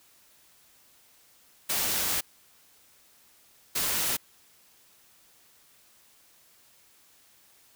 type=noise bursts at uneven times; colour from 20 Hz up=white; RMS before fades=-28 dBFS; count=2; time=1.69-2.21 / 3.75-4.17 s; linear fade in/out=10 ms; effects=white hiss -60 dBFS RMS until 7.75 s